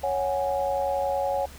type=chord; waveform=sine; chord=C# suspended fourth; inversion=none; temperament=equal; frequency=554.4 / 740 / 830.6 Hz; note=C#5 / F#5 / G#5; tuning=0 / 0 / 0 cents; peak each=-26 / -29 / -29 dBFS; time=0.03-1.46 s; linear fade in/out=10 ms; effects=added 70 Hz sine -44 dBFS peak until 1.58 s + pink hiss -47 dBFS RMS until 1.58 s